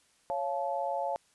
sine chord, Db augmented, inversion none, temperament just, 554.4 / 693 / 866.2 Hz, Db5 / F5 / A5, 0 / -14 / -27 cents, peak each -34 dBFS, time 0.3-1.16 s, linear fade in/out 0 ms, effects white hiss -67 dBFS RMS until 1.34 s + resampled to 24000 Hz

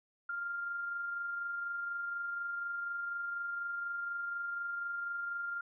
sine tone with amplitude modulation, 1396.9 Hz, F6, in tune, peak -34 dBFS, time 0.29-5.61 s, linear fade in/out 5 ms, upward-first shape sine, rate 24.1 Hz, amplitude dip 30%, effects none

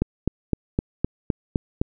click train, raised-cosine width 3 ms, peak -7 dBFS, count 8, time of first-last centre 0.02-1.815 s, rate 3.9 Hz, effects none

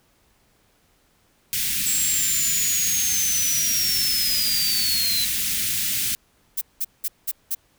white band-stop noise, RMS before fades -24 dBFS, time 1.53-6.15 s, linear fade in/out 0 ms, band 250 to 1900 Hz, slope 24 dB/octave
sine linear sweep, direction down, 7720 to 4007 Hz, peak -22 dBFS, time 1.86-5.25 s, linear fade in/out 5 ms
violet noise bursts, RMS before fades -24 dBFS, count 5, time 6.57-7.55 s, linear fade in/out 10 ms, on 44 ms, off 190 ms
effects pink hiss -62 dBFS RMS until 7.78 s

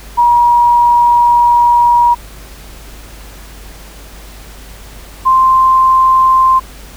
sine tone pair in turn, 956 / 1045.4 Hz, A#5 / C6, +43 / -2 cents, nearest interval major second, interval 155 cents, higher second, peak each -5 dBFS, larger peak neither, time 0.17-2.15 / 5.25-6.6 s, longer first, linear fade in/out 20 ms, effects added 50 Hz sine -32 dBFS peak until 6.96 s + pink hiss -36 dBFS RMS until 6.96 s

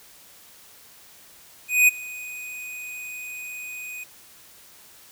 square tone with ADSR envelope, 2489 Hz, D#7, in tune, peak -12 dBFS, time 1.68-4.04 s, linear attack 200 ms, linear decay 17 ms, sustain -22 dB, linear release 8 ms, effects white hiss -50 dBFS RMS until 5.11 s

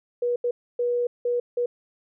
sine tone bursts at uneven times, 484.1 Hz, B4, 35 cents flat, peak -21 dBFS, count 5, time 0.22-0.36 / 0.44-0.51 / 0.79-1.07 / 1.25-1.4 / 1.57-1.66 s, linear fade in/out 5 ms, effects none

